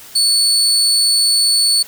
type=tone; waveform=30% pulse; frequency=4445 Hz; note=C#8; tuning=4 cents sharp; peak=-8 dBFS; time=0.15-1.83 s; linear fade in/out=10 ms; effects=white hiss -38 dBFS RMS until 1.87 s